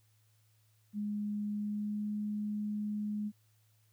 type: tone with pitch glide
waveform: sine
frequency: 207.7 to 209.4 Hz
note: G#3 to G#3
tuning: 0 to +15 cents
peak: -33 dBFS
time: 0.93-3.32 s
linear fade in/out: 50 ms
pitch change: +15 cents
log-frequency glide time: 1.49-2.09 s
effects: added 108 Hz sine -67 dBFS peak until 3.92 s + white hiss -74 dBFS RMS until 3.92 s